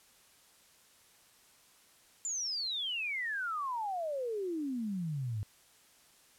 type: exponential sweep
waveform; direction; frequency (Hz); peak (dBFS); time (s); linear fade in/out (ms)
sine; down; 7250 to 100; -33; 2.25-5.43; 0
effects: white hiss -63 dBFS RMS until 6.38 s + low-pass 12000 Hz 12 dB/octave